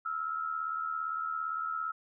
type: tone pair together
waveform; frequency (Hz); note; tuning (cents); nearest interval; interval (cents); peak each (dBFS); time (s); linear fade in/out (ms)
sine; 1305 / 1382.6; E6 / F6; -18 / -18; minor second; 100; -33 / -38; 0.05-1.92; 10
effects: none